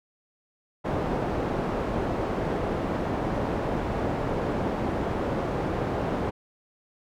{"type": "low-pass noise", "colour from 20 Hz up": "white", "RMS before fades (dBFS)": -28, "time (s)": [0.84, 6.31], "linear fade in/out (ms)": 20, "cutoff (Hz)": 600, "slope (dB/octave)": 12, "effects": []}